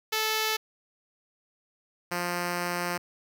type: tone pair in turn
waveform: 5% pulse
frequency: 436.5 / 175.74 Hz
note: A4 / F3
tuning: -14 / +11 cents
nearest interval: octave + major third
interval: 1575 cents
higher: first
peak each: -14 / -17 dBFS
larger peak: first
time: 0.12-0.57 / 2.11-2.98 s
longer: second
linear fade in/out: 10 ms
effects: none